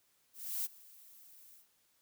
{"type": "noise with ADSR envelope", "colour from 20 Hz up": "violet", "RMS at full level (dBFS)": -35, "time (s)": [0.33, 1.68], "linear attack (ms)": 320, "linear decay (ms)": 23, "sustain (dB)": -23, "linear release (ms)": 130, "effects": ["white hiss -73 dBFS RMS until 2.01 s"]}